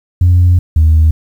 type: tone pair in turn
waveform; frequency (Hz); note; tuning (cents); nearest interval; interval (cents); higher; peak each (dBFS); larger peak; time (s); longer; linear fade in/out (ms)
sine; 88.7 / 79.02; F2 / D#2; +27 / +27; major second; 200; first; -3; neither; 0.21-0.59 / 0.76-1.11; first; 5
effects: tanh soft clip ceiling -2 dBFS + 7-bit